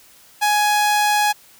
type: tone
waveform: sawtooth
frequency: 835 Hz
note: G#5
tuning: 9 cents sharp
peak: -11 dBFS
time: 0.41-1.33 s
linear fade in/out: 20 ms
effects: white hiss -49 dBFS RMS until 1.59 s